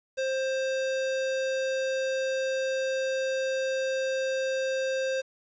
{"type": "tone", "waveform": "square", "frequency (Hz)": 528, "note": "C5", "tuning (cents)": 16, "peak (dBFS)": -27, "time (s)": [0.17, 5.22], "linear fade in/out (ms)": 20, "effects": ["resampled to 16000 Hz", "9-bit"]}